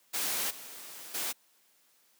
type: noise with level steps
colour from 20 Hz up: white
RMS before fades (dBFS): -32 / -46 / -34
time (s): 0.13-1.33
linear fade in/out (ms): 20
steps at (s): 0.5 / 1.14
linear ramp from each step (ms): 10
effects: white hiss -67 dBFS RMS until 2.19 s + high-pass 200 Hz 12 dB/octave